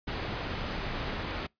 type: low-pass noise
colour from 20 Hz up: pink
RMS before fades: -35 dBFS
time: 0.07-1.47 s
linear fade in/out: 10 ms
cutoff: 3900 Hz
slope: 12 dB/octave
effects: noise-tail reverb RT60 0.2 s tail -26 dB re dry + resampled to 11025 Hz